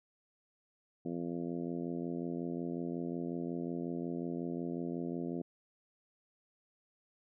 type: harmonic tone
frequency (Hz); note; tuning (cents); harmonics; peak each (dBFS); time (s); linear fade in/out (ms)
85.5; F2; -36; 2 / 3 / 4 / 5 / 6 / 7 / 8; -41 / -39 / -41 / -46 / -51 / -52 / -52; 1.05-5.42; 5
effects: none